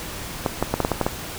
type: clicks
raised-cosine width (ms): 1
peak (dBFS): -5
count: 8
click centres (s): 0.462 / 0.626 / 0.74 / 0.803 / 0.849 / 0.917 / 1.013 / 1.065
effects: pink hiss -33 dBFS RMS until 1.38 s